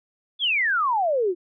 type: exponential sweep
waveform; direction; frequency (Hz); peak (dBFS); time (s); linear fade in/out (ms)
sine; down; 3520 to 336.8; -19; 0.39-1.35; 50
effects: none